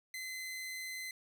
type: tone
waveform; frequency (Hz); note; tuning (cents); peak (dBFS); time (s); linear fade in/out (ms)
sawtooth; 2047; C7; -38; -37; 0.14-1.11; 2
effects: none